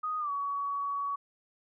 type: tone with pitch glide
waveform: sine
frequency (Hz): 1244.5 to 1128.1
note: D#6 to C#6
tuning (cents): 0 to +30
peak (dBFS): -30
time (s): 0.03-1.16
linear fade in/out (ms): 10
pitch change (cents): -170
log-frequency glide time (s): 0.19-0.31
effects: none